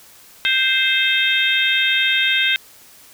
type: harmonic tone with a mistuned harmonic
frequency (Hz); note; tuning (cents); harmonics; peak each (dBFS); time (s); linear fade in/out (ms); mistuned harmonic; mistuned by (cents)
523; C5; -1; 3 / 4 / 5 / 6 / 7; -21 / -21 / -21 / -21 / -21; 0.45-2.56; 0; 6; +30
effects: white hiss -46 dBFS RMS until 3.13 s